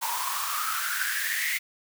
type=noise with high-pass filter sweep; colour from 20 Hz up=white; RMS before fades=-29 dBFS; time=0.01-1.59 s; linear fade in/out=20 ms; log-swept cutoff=900 to 2100 Hz; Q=10; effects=none